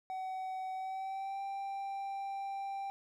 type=tone with pitch glide; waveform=triangle; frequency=754 to 786.9 Hz; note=F#5 to G5; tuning=+32 to +6 cents; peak=-35 dBFS; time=0.1-2.9 s; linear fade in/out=0 ms; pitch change=+74 cents; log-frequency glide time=0.73-1.42 s; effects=none